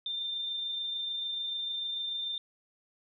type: tone with amplitude modulation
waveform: sine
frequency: 3592 Hz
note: A7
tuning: 35 cents sharp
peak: -31 dBFS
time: 0.06-2.38 s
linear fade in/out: 2 ms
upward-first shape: sine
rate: 26.8 Hz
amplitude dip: 25%
effects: none